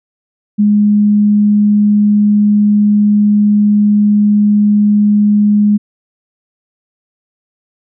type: tone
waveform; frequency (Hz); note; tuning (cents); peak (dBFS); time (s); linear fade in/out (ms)
sine; 207.7; G#3; 0; -6; 0.58-5.78; 20
effects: none